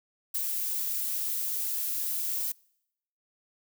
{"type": "noise with ADSR envelope", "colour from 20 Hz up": "violet", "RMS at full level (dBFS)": -29, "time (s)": [0.34, 2.52], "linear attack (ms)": 12, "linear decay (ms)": 50, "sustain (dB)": -2, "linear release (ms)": 5, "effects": ["noise-tail reverb RT60 0.8 s tail -26 dB re dry"]}